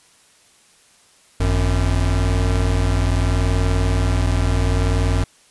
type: tone pair together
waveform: square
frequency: 50.57 / 91.2 Hz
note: G#1 / F#2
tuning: -45 / -24 cents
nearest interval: minor seventh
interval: 1021 cents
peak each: -19 dBFS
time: 1.4-5.24 s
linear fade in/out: 5 ms
effects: white hiss -53 dBFS RMS until 5.5 s + resampled to 24000 Hz